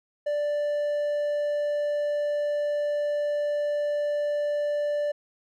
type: tone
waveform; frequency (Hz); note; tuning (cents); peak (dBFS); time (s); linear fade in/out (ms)
triangle; 587.3; D5; 0; -22; 0.26-5.12; 10
effects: none